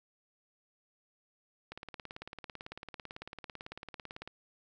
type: click train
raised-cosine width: 0.3 ms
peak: -27 dBFS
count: 47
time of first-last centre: 1.72-4.276 s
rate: 18 Hz
effects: none